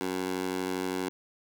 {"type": "tone with high-pass filter", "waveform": "15% pulse", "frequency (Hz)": 92.5, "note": "F#2", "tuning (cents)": 0, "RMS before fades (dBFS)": -32, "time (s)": [0.01, 1.09], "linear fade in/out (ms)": 0, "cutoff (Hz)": 320, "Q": 1.3, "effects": []}